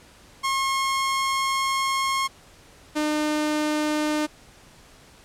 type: tone pair in turn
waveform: sawtooth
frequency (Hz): 1079 / 302.8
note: C#6 / D#4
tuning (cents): -47 / -47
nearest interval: octave + minor seventh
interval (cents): 2200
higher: first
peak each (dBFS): -18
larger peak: neither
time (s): 0.43-2.28 / 2.95-4.27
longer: first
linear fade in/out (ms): 20
effects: pink hiss -51 dBFS RMS until 5.24 s + low-pass 10000 Hz 12 dB/octave